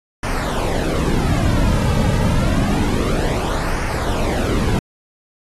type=noise with flanger; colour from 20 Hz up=brown; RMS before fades=-18 dBFS; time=0.23-4.79 s; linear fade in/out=2 ms; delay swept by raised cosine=0.26 to 2.86 ms; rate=0.28 Hz; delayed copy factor=-0.6; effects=AAC 32 kbps